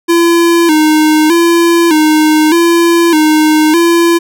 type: tone with vibrato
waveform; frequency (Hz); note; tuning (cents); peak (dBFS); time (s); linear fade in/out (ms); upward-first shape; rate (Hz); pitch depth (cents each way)
square; 323.6; E4; -32; -6; 0.08-4.19; 20; square; 0.82; 82
effects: none